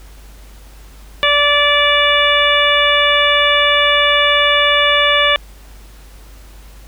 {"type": "harmonic tone", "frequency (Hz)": 581, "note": "D5", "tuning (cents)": -19, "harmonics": [1, 2, 3, 4, 5, 6], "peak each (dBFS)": [-17, -17, -17, -17, -17, -17], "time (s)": [1.23, 5.36], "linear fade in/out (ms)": 0, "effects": ["added 50 Hz sine -36 dBFS peak until 6.87 s", "pink hiss -45 dBFS RMS until 6.87 s"]}